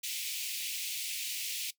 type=high-pass noise; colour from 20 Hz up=pink; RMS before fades=-37 dBFS; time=0.03-1.71 s; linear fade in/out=10 ms; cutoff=2300 Hz; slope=48 dB/octave; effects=noise-tail reverb RT60 0.1 s tail -18 dB re dry